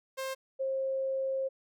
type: tone pair in turn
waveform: sawtooth / sine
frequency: 530 / 533.7 Hz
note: C5 / C5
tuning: +22 / +34 cents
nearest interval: unison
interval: 12 cents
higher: second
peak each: -30 / -29 dBFS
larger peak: second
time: 0.17-0.35 / 0.59-1.49 s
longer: second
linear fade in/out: 20 ms
effects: none